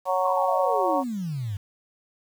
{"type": "harmonic tone", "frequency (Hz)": 185, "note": "F#3", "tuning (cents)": 0, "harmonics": [3, 4, 5, 6], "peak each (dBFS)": [-25, -26, -27, -28], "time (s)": [0.05, 1.04], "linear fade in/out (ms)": 50}
{"type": "exponential sweep", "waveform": "sine", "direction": "down", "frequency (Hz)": [1109, 95.1], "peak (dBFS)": -27, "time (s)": [0.25, 1.57], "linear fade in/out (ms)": 5}
{"effects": ["8-bit"]}